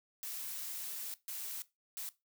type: noise bursts at uneven times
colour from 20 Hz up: blue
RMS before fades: -42 dBFS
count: 3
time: 0.23-1.14 / 1.28-1.62 / 1.97-2.09 s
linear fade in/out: 0 ms
effects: noise-tail reverb RT60 0.2 s tail -17 dB re dry